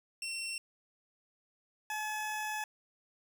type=tone pair in turn; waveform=20% pulse; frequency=2714 / 854.9 Hz; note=E7 / G#5; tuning=+50 / +50 cents; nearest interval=octave + minor sixth; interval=2000 cents; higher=first; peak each=-32 / -30 dBFS; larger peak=second; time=0.22-0.58 / 1.9-2.64 s; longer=second; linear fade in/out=2 ms; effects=none